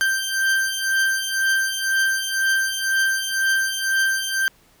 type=beating tone pair; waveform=40% pulse; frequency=1568 / 1570 Hz; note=G6 / G6; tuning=0 / +2 cents; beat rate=2 Hz; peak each=-20 / -22 dBFS; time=0.01-4.48 s; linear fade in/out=0 ms; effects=pink hiss -56 dBFS RMS until 4.8 s